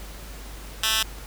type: tone with high-pass filter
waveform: 10% pulse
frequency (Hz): 220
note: A3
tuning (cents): 0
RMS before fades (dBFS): -23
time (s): 0.83-1.03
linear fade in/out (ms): 5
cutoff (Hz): 2500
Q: 1.2
effects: added 50 Hz sine -38 dBFS peak until 1.26 s + pink hiss -43 dBFS RMS until 1.26 s